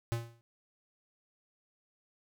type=tone with exponential decay; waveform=square; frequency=116.54 Hz; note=A#2; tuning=in tune; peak=-28 dBFS; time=0.12-0.41 s; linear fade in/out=0 ms; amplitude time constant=62 ms; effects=none